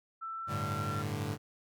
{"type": "tone with pitch glide", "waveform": "sine", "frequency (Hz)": [1330, 1361.9], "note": ["E6", "F6"], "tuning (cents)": [15, -44], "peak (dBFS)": -37, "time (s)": [0.21, 1.03], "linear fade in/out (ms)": 20, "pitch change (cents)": 41, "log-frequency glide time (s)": [0.36, 0.63]}
{"type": "chord", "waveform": "sawtooth", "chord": "G suspended second", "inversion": "none", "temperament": "equal", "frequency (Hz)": [98, 110, 146.83], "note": ["G2", "A2", "D3"], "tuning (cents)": [0, 0, 0], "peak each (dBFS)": -34, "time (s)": [0.47, 1.38], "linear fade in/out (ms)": 50}
{"effects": []}